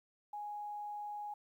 sine tone, 830.6 Hz, G#5, in tune, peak -40 dBFS, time 0.33-1.34 s, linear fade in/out 5 ms, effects 12-bit

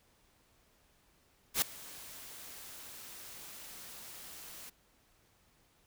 white noise with ADSR envelope, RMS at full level -27 dBFS, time 1.54-4.7 s, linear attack 79 ms, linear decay 4 ms, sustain -22 dB, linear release 10 ms, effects pink hiss -69 dBFS RMS until 5.86 s

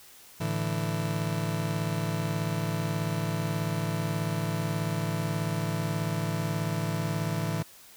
40% pulse chord, A suspended fourth, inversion none, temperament just, 110 / 146.67 / 165 Hz, A2 / D3 / E3, 0 / -2 / +2 cents, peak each -32 / -33 / -30 dBFS, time 0.4-7.63 s, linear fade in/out 10 ms, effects white hiss -52 dBFS RMS until 7.96 s

